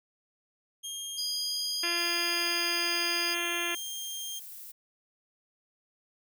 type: tone with pitch glide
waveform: 20% pulse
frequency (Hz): 3224 to 3200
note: G7 to G7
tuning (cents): +48 to +35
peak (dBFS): -30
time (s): 0.83-4.4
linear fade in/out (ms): 20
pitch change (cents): -13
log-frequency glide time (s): 2.23-2.76
type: tone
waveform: triangle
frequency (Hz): 4911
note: D#8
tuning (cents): -23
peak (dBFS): -30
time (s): 1.17-3.35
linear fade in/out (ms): 20
type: harmonic tone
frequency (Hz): 344.3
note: F4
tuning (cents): -25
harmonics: 1 / 2 / 3 / 4 / 5 / 6 / 7 / 8 / 9 / 10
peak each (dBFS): -38 / -43 / -42 / -41 / -37 / -39 / -37 / -37 / -41 / -43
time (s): 1.83-3.75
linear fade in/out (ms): 5
type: noise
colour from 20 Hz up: violet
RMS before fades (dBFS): -45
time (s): 1.97-4.72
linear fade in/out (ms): 10
effects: none